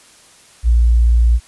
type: tone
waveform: sine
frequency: 58.27 Hz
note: A#1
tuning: in tune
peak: -8 dBFS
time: 0.63-1.4 s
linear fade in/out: 50 ms
effects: white hiss -46 dBFS RMS until 1.47 s + resampled to 24000 Hz